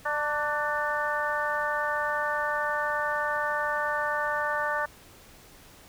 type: harmonic tone with a mistuned harmonic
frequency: 297.4 Hz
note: D4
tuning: 22 cents sharp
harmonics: 2 / 3 / 4 / 5 / 6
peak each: -32 / -32 / -32 / -32 / -32 dBFS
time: 0.05-4.86 s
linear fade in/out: 10 ms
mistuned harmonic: 4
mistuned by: -34 cents
effects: pink hiss -52 dBFS RMS until 5.88 s